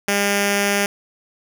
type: tone with notch filter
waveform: 5% pulse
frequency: 201.7 Hz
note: G3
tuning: 50 cents sharp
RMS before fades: -19 dBFS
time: 0.08-0.86 s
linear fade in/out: 2 ms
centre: 1100 Hz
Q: 1.7
effects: none